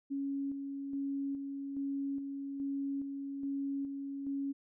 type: tone with tremolo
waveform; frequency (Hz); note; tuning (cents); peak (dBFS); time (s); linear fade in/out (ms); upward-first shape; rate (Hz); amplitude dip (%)
sine; 277.2; C#4; 0; -33; 0.1-4.53; 20; square; 1.2; 40
effects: none